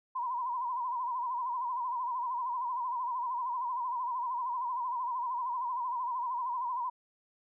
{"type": "tone with vibrato", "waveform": "sine", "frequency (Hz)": 987.8, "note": "B5", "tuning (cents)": 0, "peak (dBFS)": -31, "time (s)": [0.15, 6.9], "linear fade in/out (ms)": 10, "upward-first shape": "sine", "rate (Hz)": 13, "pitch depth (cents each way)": 91, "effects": []}